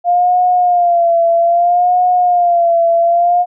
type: tone with vibrato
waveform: sine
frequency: 698.5 Hz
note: F5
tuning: in tune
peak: -8 dBFS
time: 0.04-3.46 s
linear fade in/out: 50 ms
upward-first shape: sine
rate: 0.62 Hz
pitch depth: 62 cents each way
effects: none